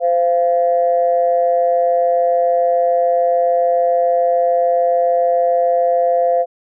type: tone pair together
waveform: sine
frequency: 516.9 / 690 Hz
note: C5 / F5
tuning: -21 / -21 cents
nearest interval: perfect fourth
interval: 500 cents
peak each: -14 dBFS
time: 0-6.46 s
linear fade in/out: 50 ms
effects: tanh soft clip ceiling -4 dBFS